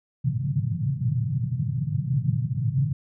white band-pass noise, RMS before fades -25 dBFS, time 0.24-2.93 s, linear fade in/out 10 ms, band 110 to 150 Hz, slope 48 dB/octave, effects none

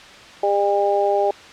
harmonic tone, 201.2 Hz, G3, 45 cents sharp, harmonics 2 / 3 / 4, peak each -20 / -20 / -20 dBFS, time 0.43-1.31 s, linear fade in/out 5 ms, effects white hiss -41 dBFS RMS until 1.52 s + low-pass 4000 Hz 12 dB/octave

